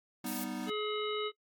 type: chord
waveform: square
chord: G augmented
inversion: none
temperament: equal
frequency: 196 / 246.9 / 311.1 Hz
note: G3 / B3 / D#4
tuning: 0 / 0 / 0 cents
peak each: -43 / -40 / -42 dBFS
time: 0.24-0.7 s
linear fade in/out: 5 ms
type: noise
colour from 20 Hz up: blue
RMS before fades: -40 dBFS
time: 0.26-0.44 s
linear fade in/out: 5 ms
type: harmonic tone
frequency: 423.4 Hz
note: G#4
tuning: 33 cents sharp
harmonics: 1 / 3 / 5 / 7 / 9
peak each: -34 / -39 / -44 / -42 / -43 dBFS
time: 0.66-1.32 s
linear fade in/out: 50 ms
effects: noise-tail reverb RT60 0.1 s tail -20 dB re dry + AAC 64 kbps